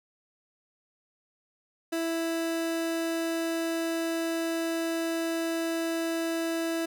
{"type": "tone", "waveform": "30% pulse", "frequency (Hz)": 330, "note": "E4", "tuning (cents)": 2, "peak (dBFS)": -25, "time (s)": [1.92, 6.86], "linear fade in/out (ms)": 10, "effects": []}